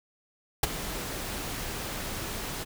pink noise with ADSR envelope, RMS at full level -21 dBFS, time 0.63-2.65 s, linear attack 5 ms, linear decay 19 ms, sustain -14 dB, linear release 29 ms, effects none

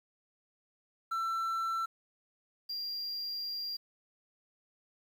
triangle tone pair in turn, 1340 / 4775 Hz, E6 / D8, +28 / +28 cents, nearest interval octave + minor seventh, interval 2200 cents, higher second, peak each -29 / -34 dBFS, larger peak first, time 1.11-1.86 / 2.69-3.77 s, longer second, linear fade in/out 10 ms, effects 10-bit

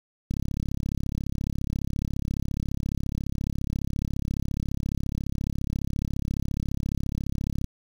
click train, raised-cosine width 5 ms, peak -16 dBFS, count 254, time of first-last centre 0.31-7.643 s, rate 34.5 Hz, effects 7-bit

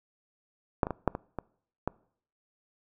clicks, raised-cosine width 1 ms, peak -8 / -19 / -17 / -9 / -19 / -19 / -14 dBFS, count 7, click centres 0.832 / 0.869 / 0.907 / 1.077 / 1.151 / 1.387 / 1.876 s, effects noise-tail reverb RT60 0.6 s tail -24 dB re dry

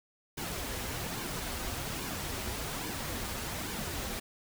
pink noise with flanger, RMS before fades -37 dBFS, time 0.37-4.2 s, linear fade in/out 10 ms, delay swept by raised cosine 1.5 to 7 ms, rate 1.2 Hz, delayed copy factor -0.55, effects none

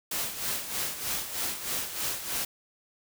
white noise with tremolo, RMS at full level -30 dBFS, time 0.11-2.45 s, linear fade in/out 5 ms, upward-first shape sine, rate 3.2 Hz, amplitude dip 65%, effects none

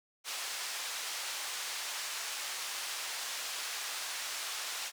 white band-pass noise, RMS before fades -39 dBFS, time 0.24-4.92 s, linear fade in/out 50 ms, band 790 to 6800 Hz, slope 12 dB/octave, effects none

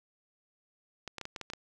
clicks, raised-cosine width 0.2 ms, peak -22 dBFS, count 8, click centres 1.077 / 1.183 / 1.213 / 1.254 / 1.362 / 1.413 / 1.501 / 1.535 s, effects none

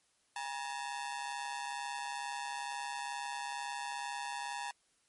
sawtooth ring-modulated tone, 885 Hz, A5, 10 cents sharp, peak -31 dBFS, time 0.36-4.71 s, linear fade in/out 2 ms, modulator 71.1 Hz, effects white hiss -73 dBFS RMS until 5.08 s + MP3 48 kbps

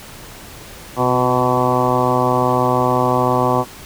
harmonic tone with a mistuned harmonic, 125.9 Hz, B2, 34 cents sharp, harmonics 1 / 2 / 3 / 4 / 5 / 6 / 7 / 8 / 9, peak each -22 / -22 / -22 / -22 / -22 / -22 / -22 / -22 / -22 dBFS, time 0.96-3.65 s, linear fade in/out 50 ms, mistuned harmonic 3, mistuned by -34 cents, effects pink hiss -37 dBFS RMS until 3.85 s

